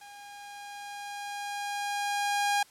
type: tone with level ramp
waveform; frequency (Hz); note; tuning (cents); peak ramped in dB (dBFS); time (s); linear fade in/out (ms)
sawtooth; 814; G#5; -35; -43 to -20; 0.01-2.63; 5
effects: white hiss -58 dBFS RMS until 2.7 s + low-pass 11000 Hz 12 dB/octave